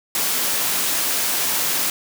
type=high-pass noise; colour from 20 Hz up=white; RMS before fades=-21 dBFS; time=0.15-1.9 s; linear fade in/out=2 ms; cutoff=160 Hz; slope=12 dB/octave; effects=none